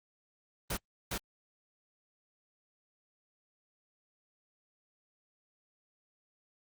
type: noise with echo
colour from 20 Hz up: pink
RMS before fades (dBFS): -34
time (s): 0.7-0.77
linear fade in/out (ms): 5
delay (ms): 410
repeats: 1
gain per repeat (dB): -2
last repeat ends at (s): 1.18
effects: Opus 24 kbps